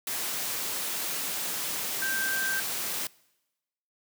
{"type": "tone in noise", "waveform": "sine", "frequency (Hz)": 1568, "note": "G6", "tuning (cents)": 0, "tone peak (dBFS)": -28, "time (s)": [2.02, 2.6], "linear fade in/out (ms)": 2, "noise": "white", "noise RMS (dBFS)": -32, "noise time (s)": [0.07, 3.07], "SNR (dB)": 1, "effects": ["noise-tail reverb RT60 1.0 s tail -24 dB re dry", "high-pass 150 Hz 12 dB/octave"]}